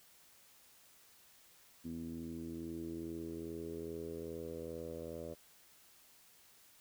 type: tone with low-pass filter sweep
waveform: 10% pulse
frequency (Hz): 82.41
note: E2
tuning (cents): 0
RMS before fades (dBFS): -44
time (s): 1.84-5.35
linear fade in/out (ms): 20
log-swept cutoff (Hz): 260 to 580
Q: 4.5
effects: white hiss -64 dBFS RMS until 6.8 s